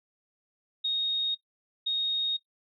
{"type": "tone pair in turn", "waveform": "sine", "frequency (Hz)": [3729, 3729], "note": ["A#7", "A#7"], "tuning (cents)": [0, 0], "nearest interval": "unison", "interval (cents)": 0, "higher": "neither", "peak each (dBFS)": -25, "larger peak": "neither", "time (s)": [[0.84, 1.35], [1.86, 2.37]], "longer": "neither", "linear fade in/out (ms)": 10, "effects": ["noise-tail reverb RT60 0.1 s tail -20 dB re dry"]}